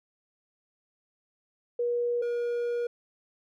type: tone pair in turn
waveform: sine / triangle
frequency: 480 / 477.6 Hz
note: B4 / A#4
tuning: -49 / +42 cents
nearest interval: unison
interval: 9 cents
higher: first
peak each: -25 dBFS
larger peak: neither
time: 1.79-2.22 / 2.22-2.87 s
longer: second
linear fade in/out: 5 ms
effects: none